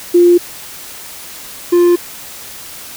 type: tone pair in turn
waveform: sine / triangle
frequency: 349.6 / 349.6 Hz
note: F4 / F4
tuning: +2 / +2 cents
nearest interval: unison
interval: 0 cents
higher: neither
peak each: -4 dBFS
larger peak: neither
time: 0.14-0.38 / 1.72-1.96 s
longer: neither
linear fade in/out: 10 ms
effects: white hiss -31 dBFS RMS until 2.96 s